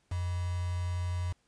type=tone with quantisation; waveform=sine; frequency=88.8 Hz; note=F2; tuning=29 cents sharp; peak=-30 dBFS; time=0.11-1.33 s; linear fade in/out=10 ms; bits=7; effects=pink hiss -72 dBFS RMS until 1.47 s + resampled to 22050 Hz